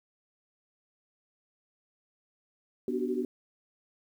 sine chord, G major seventh, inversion first, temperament equal with one note detuned, 246.9 / 293.7 / 370 / 382.8 Hz, B3 / D4 / F#4 / G4, 0 / 0 / 0 / -41 cents, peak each -33 / -36 / -33 / -34 dBFS, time 2.88-3.25 s, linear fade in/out 2 ms, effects 10-bit

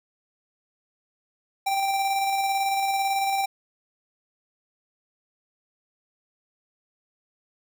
square tone with tremolo, 784 Hz, G5, in tune, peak -22 dBFS, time 1.66-3.46 s, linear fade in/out 10 ms, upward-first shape square, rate 18 Hz, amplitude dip 25%, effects none

